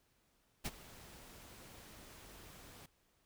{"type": "noise with ADSR envelope", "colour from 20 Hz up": "pink", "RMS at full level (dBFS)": -38, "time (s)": [0.64, 2.86], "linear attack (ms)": 21, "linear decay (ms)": 38, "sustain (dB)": -18, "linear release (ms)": 4, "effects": ["pink hiss -75 dBFS RMS until 3.25 s"]}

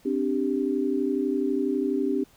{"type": "chord", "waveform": "sine", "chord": "C suspended second", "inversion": "none", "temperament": "equal", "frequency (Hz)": [261.6, 293.7, 392], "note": ["C4", "D4", "G4"], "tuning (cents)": [0, 0, 0], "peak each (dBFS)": -27, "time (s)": [0.05, 2.24], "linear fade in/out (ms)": 10, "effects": ["pink hiss -58 dBFS RMS until 2.36 s"]}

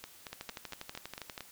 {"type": "two click trains", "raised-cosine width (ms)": 0.2, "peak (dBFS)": [-24, -23], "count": [7, 14], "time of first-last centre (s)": [[0.04, 1.407], [0.33, 1.378]], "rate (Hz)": [4.39, 12.4], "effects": ["white hiss -56 dBFS RMS until 1.51 s"]}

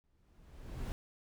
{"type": "noise with exponential growth", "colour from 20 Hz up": "brown", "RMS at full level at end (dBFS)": -36, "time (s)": [0.04, 0.92], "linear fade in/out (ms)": 0, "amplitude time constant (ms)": 190, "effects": []}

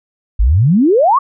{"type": "exponential sweep", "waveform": "sine", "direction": "up", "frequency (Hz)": [46.25, 1174.7], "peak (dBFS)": -7, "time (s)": [0.39, 1.19], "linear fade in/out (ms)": 10, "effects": []}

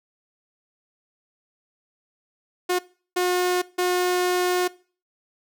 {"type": "tone bursts at uneven times", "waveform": "sawtooth", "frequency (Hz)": 360.4, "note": "F#4", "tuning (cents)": -45, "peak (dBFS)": -16, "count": 3, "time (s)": [[2.69, 2.79], [3.16, 3.62], [3.78, 4.68]], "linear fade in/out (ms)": 10, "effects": ["noise-tail reverb RT60 0.4 s tail -21 dB re dry"]}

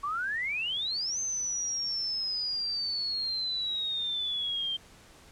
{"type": "exponential two-way sweep", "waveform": "sine", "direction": "up then down", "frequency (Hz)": [1115, 6272, 3146], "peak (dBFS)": -29, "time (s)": [0.03, 4.77], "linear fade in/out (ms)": 10, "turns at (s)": 1.19, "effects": ["pink hiss -55 dBFS RMS until 5.31 s", "low-pass 10000 Hz 12 dB/octave"]}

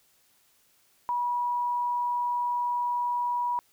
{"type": "tone", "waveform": "sine", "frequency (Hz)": 970, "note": "B5", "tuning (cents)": -31, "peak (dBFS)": -25, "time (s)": [1.09, 3.59], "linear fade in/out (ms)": 0, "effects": ["white hiss -65 dBFS RMS until 3.72 s"]}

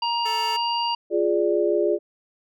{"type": "harmonic tone", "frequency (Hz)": 941, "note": "A#5", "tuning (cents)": 16, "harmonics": [1, 3, 5], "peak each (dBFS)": [-23, -28, -30], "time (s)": [0.02, 0.95], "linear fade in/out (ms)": 5}
{"type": "tone", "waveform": "10% pulse", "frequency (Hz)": 440, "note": "A4", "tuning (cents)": 0, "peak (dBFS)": -23, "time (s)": [0.25, 0.57], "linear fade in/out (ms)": 10}
{"type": "chord", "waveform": "sine", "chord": "D diminished", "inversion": "first", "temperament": "equal", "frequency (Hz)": [349.2, 415.3, 587.3], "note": ["F4", "Ab4", "D5"], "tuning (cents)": [0, 0, 0], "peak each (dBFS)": [-22, -22, -24], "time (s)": [1.1, 1.99], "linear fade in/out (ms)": 50}
{"effects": []}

